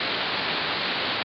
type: low-pass noise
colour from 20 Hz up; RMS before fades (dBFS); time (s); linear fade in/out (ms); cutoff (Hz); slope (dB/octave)
white; -27; 0-1.23; 5; 4500; 96
effects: high-pass 150 Hz 12 dB/octave + AAC 48 kbps